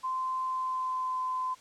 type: tone with pitch glide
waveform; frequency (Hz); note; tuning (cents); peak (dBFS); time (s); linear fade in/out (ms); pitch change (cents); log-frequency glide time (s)
sine; 1036 to 1024.7; C6 to C6; -17 to -36; -29; 0.03-1.55; 20; -19; 0.44-1.21
effects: white hiss -56 dBFS RMS until 1.6 s + low-pass 7000 Hz 12 dB/octave